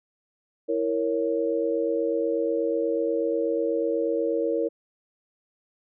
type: chord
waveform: sine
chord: A# diminished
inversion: second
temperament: equal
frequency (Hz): 329.6 / 466.2 / 554.4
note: E4 / A#4 / C#5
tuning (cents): 0 / 0 / 0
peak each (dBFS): -28 / -25 / -28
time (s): 0.68-4.69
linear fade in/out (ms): 20
effects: none